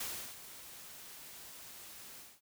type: noise with ADSR envelope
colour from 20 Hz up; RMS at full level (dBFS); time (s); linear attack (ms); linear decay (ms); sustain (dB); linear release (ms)
white; -39; 0-2.41; 6; 340; -12; 220
effects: none